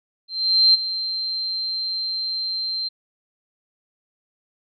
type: tone with ADSR envelope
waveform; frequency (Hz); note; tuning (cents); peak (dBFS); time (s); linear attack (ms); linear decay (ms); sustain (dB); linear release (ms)
sine; 4139; C8; -20; -10; 0.28-2.89; 460; 19; -13; 15
effects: none